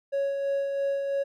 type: tone with tremolo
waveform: triangle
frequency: 555 Hz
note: C#5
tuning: 2 cents sharp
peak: -21 dBFS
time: 0.12-1.24 s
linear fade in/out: 20 ms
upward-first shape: sine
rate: 3 Hz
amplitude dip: 40%
effects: tanh soft clip ceiling -17 dBFS